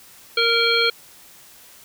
harmonic tone with a mistuned harmonic, 464.1 Hz, A#4, 8 cents flat, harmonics 1 / 3 / 5 / 7 / 9, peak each -22 / -22 / -22 / -22 / -22 dBFS, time 0.37-0.9 s, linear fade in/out 5 ms, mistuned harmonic 9, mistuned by +24 cents, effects white hiss -47 dBFS RMS until 1.84 s

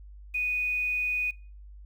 sine tone with quantisation, 2480 Hz, D#7, 6 cents flat, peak -26 dBFS, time 0.34-1.31 s, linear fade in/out 10 ms, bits 9, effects noise-tail reverb RT60 0.4 s tail -24 dB re dry + added 50 Hz sine -44 dBFS peak until 1.85 s

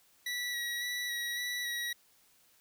25% pulse tone with vibrato, 1935 Hz, B6, 36 cents flat, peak -30 dBFS, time 0.26-1.93 s, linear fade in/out 5 ms, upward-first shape square, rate 1.8 Hz, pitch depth 18 cents each way, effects white hiss -66 dBFS RMS until 2.6 s

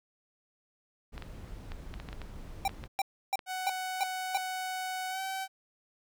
brown noise, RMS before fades -44 dBFS, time 1.12-2.88 s, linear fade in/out 20 ms
clicks, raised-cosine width 0.3 ms, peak -27 dBFS, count 12, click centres 1.179 / 1.223 / 1.719 / 1.94 / 2 / 2.088 / 2.129 / 2.217 / 2.693 / 2.839 / 2.99 / 3.392 s
square tone bursts, 784 Hz, G5, in tune, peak -27 dBFS, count 6, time 2.65-4.374 s, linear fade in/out 2 ms, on 29 ms, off 310 ms
sawtooth tone with pitch glide, 745 to 765.9 Hz, F#5 to G5, +12 to -40 cents, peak -30 dBFS, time 3.46-5.48 s, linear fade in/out 50 ms, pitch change +48 cents, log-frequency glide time 5.09-5.2 s
effects none

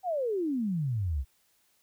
sine exponential sweep, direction down, 774 to 61.74 Hz, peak -27 dBFS, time 0.03-1.25 s, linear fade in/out 50 ms, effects white hiss -69 dBFS RMS until 1.82 s

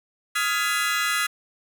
30% pulse chord, F half-diminished seventh, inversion third, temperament just, 1257.2 / 1396.9 / 1676.3 / 2012 Hz, Eb6 / F6 / Ab6 / Cb7, +18 / 0 / +16 / +32 cents, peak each -25 dBFS, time 0.35-1.27 s, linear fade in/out 10 ms, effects none

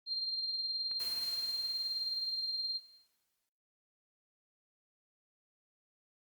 sine tone with tremolo, 4186 Hz, C8, in tune, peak -31 dBFS, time 0.06-2.81 s, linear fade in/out 50 ms, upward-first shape triangle, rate 19 Hz, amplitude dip 45%
click, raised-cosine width 0.3 ms, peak -36 dBFS, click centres 0.914 s
white noise with exponential decay, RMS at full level -45 dBFS, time 1-3.49 s, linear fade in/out 1 ms, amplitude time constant 540 ms
effects noise-tail reverb RT60 0.9 s tail -18 dB re dry + Opus 48 kbps

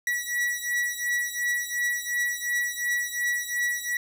45% pulse beating tone pair, 1935 / 1937.8 Hz, B6 / B6, -36 / -33 cents, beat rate 2.8 Hz, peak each -28 / -29 dBFS, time 0.07-3.97 s, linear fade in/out 2 ms, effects none

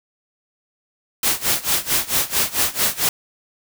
white noise with tremolo, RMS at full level -17 dBFS, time 1.23-3.09 s, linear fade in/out 2 ms, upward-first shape sine, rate 4.5 Hz, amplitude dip 90%, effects none

